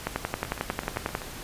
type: two click trains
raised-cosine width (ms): 0.5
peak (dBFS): -20 / -11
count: 7 / 13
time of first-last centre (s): 0.45-1.218 / 0.07-1.151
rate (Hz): 7.81 / 11.1
effects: pink hiss -40 dBFS RMS until 1.43 s + resampled to 32000 Hz